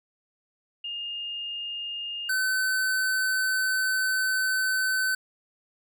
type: tone pair in turn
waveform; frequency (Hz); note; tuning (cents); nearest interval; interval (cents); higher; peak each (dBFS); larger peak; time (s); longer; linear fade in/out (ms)
sine / square; 2829 / 1522.6; F7 / F#6; +22 / +49; major seventh; 1073; first; -31 / -24; second; 0.84-2.29 / 2.29-5.15; second; 5
effects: none